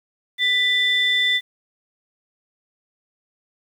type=tone pair together; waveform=sine; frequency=1984 / 3535 Hz; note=B6 / A7; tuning=+7 / +7 cents; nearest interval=minor seventh; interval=1000 cents; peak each=-18 dBFS; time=0.38-1.41 s; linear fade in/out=50 ms; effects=tanh soft clip ceiling -10 dBFS + 8-bit